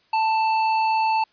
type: tone with tanh clipping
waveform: sine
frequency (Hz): 884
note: A5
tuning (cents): +8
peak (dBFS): -20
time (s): 0.13-1.24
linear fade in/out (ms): 5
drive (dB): 13
effects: white hiss -61 dBFS RMS until 1.32 s + resampled to 11025 Hz